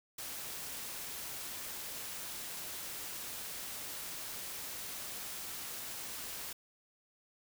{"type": "noise", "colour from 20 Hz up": "white", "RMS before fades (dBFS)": -43, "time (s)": [0.18, 6.53], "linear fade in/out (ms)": 5, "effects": []}